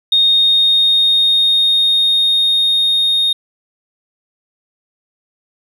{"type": "tone with level ramp", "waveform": "triangle", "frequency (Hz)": 3700, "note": "A#7", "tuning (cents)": -14, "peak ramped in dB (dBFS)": [-5, -9], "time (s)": [0.12, 3.33], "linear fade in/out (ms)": 5, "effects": ["tanh soft clip ceiling -6 dBFS", "resampled to 32000 Hz"]}